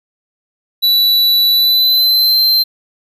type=tone with pitch glide; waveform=square; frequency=3951 to 4119 Hz; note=B7 to C8; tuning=0 to -28 cents; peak=-9 dBFS; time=0.82-2.64 s; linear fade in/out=20 ms; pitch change=+72 cents; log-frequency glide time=1.51-2.39 s; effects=none